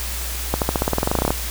accelerating click train, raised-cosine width 1 ms, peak -4 dBFS, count 17, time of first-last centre 0.54-1.305 s, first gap 78 ms, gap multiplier 0.93, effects added 60 Hz sine -27 dBFS peak until 1.5 s + white hiss -29 dBFS RMS until 1.5 s

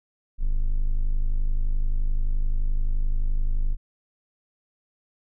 triangle tone, 25.79 Hz, G#0, 11 cents flat, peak -17 dBFS, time 0.38-3.77 s, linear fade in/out 50 ms, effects none

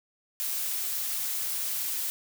blue noise, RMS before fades -31 dBFS, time 0.4-2.1 s, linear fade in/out 0 ms, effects none

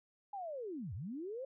sine linear two-way sweep, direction down then up, 830.6 to 77.78 to 549 Hz, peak -40 dBFS, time 0.33-1.45 s, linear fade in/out 5 ms, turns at 0.94 s, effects none

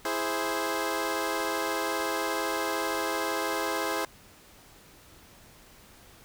15% pulse chord, E augmented, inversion none, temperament equal, 329.6 / 415.3 / 523.3 Hz, E4 / G#4 / B#4, 0 / 0 / 0 cents, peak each -26 dBFS, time 0.05-4.05 s, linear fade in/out 2 ms, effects pink hiss -54 dBFS RMS until 6.24 s

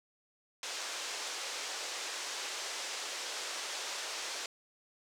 white band-pass noise, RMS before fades -40 dBFS, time 0.63-4.46 s, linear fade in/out 2 ms, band 380 to 7000 Hz, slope 24 dB/octave, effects none

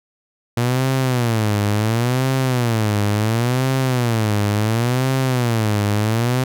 sawtooth tone with vibrato, 116.8 Hz, A#2, 4 cents sharp, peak -12 dBFS, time 0.57-6.44 s, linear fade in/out 5 ms, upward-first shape sine, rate 0.71 Hz, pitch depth 220 cents each way, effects none

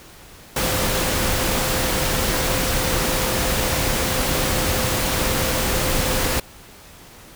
sine tone in noise, 517 Hz, C5, 21 cents flat, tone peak -29 dBFS, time 0.56-6.4 s, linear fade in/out 5 ms, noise pink, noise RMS -21 dBFS, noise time 0.56-6.4 s, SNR -11 dB, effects pink hiss -44 dBFS RMS until 7.35 s

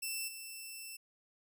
10% pulse tone with level steps, 2669 Hz, E7, 21 cents sharp, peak -28 / -36 dBFS, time 0.02-0.97 s, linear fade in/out 10 ms, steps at 0.27 s, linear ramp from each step 20 ms, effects none

